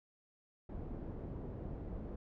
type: low-pass noise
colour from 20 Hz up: pink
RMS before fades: -44 dBFS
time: 0.69-2.16 s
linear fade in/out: 5 ms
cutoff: 460 Hz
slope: 12 dB/octave
effects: none